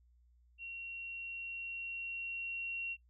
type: tone with level ramp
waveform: sine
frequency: 2740 Hz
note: F7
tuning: 34 cents flat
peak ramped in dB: -42 to -36 dBFS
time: 0.58-2.97 s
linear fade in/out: 50 ms
effects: noise-tail reverb RT60 0.1 s tail -21 dB re dry + added 60 Hz sine -64 dBFS peak until 3.09 s